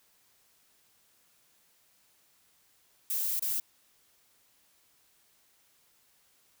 violet noise with dropouts, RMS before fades -31 dBFS, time 3.1-3.6 s, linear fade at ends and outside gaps 5 ms, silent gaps 3.396-3.421 s, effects white hiss -67 dBFS RMS until 6.6 s

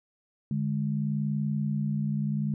sine tone pair together, 146.83 / 207.5 Hz, D3 / G#3, 0 / -1 cents, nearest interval tritone, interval 599 cents, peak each -28 / -29 dBFS, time 0.51-2.54 s, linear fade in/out 2 ms, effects none

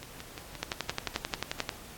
two click trains, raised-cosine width 0.2 ms, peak -23 / -12 dBFS, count 7 / 13, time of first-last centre 0.03-1.075 / 0.63-1.692 s, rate 5.74 / 11.3 Hz, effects pink hiss -48 dBFS RMS until 1.97 s + AAC 64 kbps

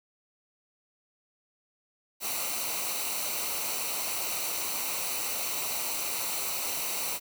white noise with comb filter, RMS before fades -32 dBFS, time 2.2-7.2 s, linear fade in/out 50 ms, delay 0.59 ms, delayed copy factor -0.65, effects none

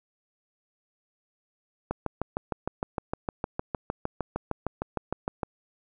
click train, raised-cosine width 1 ms, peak -14 dBFS, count 24, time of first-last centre 1.91-5.432 s, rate 6.53 Hz, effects none

